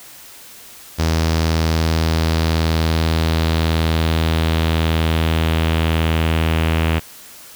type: tone with low-pass filter sweep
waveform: sawtooth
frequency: 80.9 Hz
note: E2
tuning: 32 cents flat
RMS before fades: -17 dBFS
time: 0.98-7 s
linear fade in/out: 20 ms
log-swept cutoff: 5500 to 2800 Hz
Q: 2.5
effects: white hiss -40 dBFS RMS until 7.55 s